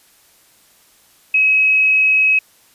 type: tone with frequency modulation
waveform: sine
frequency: 2555 Hz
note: D#7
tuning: 45 cents sharp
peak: -10 dBFS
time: 1.34-2.39 s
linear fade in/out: 5 ms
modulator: 38.6 Hz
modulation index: 0.29
effects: white hiss -52 dBFS RMS until 2.74 s + resampled to 32000 Hz